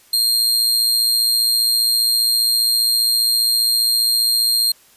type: tone with amplitude modulation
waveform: sawtooth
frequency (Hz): 4200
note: C8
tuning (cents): +6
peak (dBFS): -9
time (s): 0.13-4.72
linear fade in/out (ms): 5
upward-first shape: sine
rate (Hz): 115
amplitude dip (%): 50
effects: white hiss -51 dBFS RMS until 4.96 s + resampled to 32000 Hz